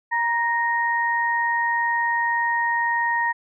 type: tone pair together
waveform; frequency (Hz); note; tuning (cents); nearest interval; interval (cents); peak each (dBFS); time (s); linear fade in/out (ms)
sine; 940.8 / 1861; A#5 / A#6; +16 / -3; octave; 1181; -22; 0.11-3.33; 20
effects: none